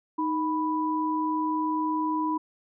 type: tone pair together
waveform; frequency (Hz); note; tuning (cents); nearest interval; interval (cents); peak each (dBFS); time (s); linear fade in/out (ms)
sine; 311.1 / 987.7; D#4 / B5; 0 / 0; octave + minor sixth; 2000; -27; 0.18-2.38; 10
effects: none